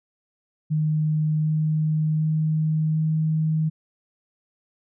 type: tone with pitch steps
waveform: sine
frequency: 154.3 / 155.28 / 156.27 / 157.27 Hz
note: D#3 / D#3 / D#3 / D#3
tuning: -14 / -3 / +8 / +19 cents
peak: -19 dBFS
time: 0.7-3.7 s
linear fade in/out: 20 ms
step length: 750 ms
effects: none